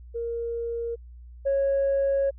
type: tone pair in turn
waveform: sine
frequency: 466.7 / 550.7 Hz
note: A#4 / C#5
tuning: +2 / -11 cents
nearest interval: minor third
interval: 287 cents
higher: second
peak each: -27 / -19 dBFS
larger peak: second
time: 0.14-0.96 / 1.45-2.31 s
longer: second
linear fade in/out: 20 ms
effects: tanh soft clip ceiling -18 dBFS + added 60 Hz sine -42 dBFS peak until 2.38 s